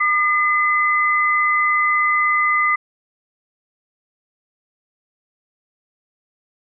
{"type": "tone pair together", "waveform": "sine", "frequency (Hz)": [1207.6, 2031], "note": ["D6", "B6"], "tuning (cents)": [48, 48], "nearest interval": "major sixth", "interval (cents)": 900, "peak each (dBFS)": -17, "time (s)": [0, 2.76], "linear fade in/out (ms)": 10, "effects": []}